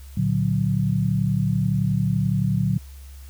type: chord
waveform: sine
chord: Bb augmented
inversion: none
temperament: equal with one note detuned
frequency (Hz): 115.27 / 146.83 / 185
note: Bb2 / D3 / F#3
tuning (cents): -19 / 0 / 0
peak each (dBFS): -23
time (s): 0.17-2.78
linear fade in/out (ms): 5
effects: added 68 Hz sine -38 dBFS peak until 3.29 s + white hiss -52 dBFS RMS until 3.29 s